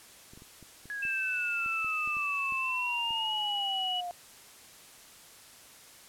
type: clicks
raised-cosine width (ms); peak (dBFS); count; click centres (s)
3; -38; 12; 0.335 / 0.375 / 0.421 / 0.627 / 0.856 / 1.052 / 1.661 / 1.846 / 2.075 / 2.169 / 2.523 / 3.107
type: exponential sweep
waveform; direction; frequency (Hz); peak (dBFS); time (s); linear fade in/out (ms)
sine; down; 1683 to 698.5; -34; 0.9-4.11; 0
type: tone with pitch glide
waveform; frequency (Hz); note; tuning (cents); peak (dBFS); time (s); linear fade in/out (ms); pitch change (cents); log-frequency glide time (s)
sine; 2637 to 2926; E7 to F#7; 0 to -20; -30; 1.02-4.01; 10; +180; 2.57-3.37
effects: white hiss -53 dBFS RMS until 6.08 s + low-pass 12000 Hz 12 dB/octave